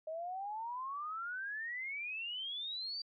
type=exponential sweep; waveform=sine; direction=up; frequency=620 to 4712 Hz; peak=-38 dBFS; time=0.07-3.02 s; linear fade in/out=5 ms; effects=MP3 32 kbps